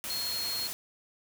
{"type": "tone in noise", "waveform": "sine", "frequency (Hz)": 4269, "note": "C8", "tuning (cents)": 34, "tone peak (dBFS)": -32, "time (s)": [0.1, 0.67], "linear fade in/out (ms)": 0, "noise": "white", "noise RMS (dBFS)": -37, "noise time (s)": [0.04, 0.73], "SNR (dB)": 2, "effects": []}